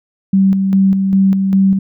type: tone with tremolo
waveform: sine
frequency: 193.2 Hz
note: G3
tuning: 25 cents flat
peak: -7 dBFS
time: 0.33-1.79 s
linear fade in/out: 5 ms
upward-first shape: square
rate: 2.5 Hz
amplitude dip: 40%
effects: none